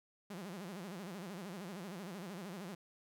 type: tone with vibrato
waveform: sawtooth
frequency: 187 Hz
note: F#3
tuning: 19 cents sharp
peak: -40 dBFS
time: 0.3-2.75 s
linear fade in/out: 5 ms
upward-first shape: sine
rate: 13 Hz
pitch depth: 200 cents each way
effects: none